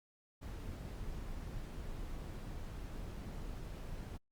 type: noise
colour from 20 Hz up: brown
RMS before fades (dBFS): -44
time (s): 0.41-4.18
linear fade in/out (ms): 20
effects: Opus 48 kbps